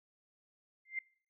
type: tone with exponential growth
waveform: sine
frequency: 2093 Hz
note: C7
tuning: in tune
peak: -31 dBFS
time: 0.85-0.99 s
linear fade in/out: 5 ms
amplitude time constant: 30 ms
effects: noise-tail reverb RT60 0.5 s tail -23 dB re dry